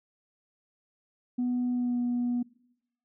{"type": "tone with pitch glide", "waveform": "sine", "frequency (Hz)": [246.9, 243.2], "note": ["B3", "B3"], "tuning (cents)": [0, -26], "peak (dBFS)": -24, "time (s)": [1.38, 2.43], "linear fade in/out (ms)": 10, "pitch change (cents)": -26, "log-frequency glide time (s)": [1.72, 1.98], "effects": ["noise-tail reverb RT60 0.8 s tail -23 dB re dry", "tanh soft clip ceiling -23 dBFS"]}